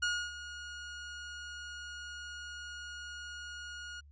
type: tone with ADSR envelope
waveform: sawtooth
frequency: 1439 Hz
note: F#6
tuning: 49 cents flat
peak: -25 dBFS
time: 0.02-4.01 s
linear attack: 10 ms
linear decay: 280 ms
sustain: -14 dB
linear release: 16 ms
effects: added 72 Hz sine -54 dBFS peak until 4.11 s + resampled to 16000 Hz